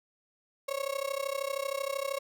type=tone with amplitude modulation; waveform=35% pulse; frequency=550 Hz; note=C#5; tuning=14 cents flat; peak=-26 dBFS; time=0.68-2.19 s; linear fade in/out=10 ms; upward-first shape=sine; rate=32.9 Hz; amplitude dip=90%; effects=none